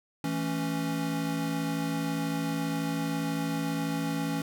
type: chord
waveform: square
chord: A major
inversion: second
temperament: equal with one note detuned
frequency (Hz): 164.81 / 219.1 / 277.2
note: E3 / A3 / C#4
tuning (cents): 0 / -7 / 0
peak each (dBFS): -33 / -38 / -32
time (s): 0.24-4.42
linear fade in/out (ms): 2
effects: none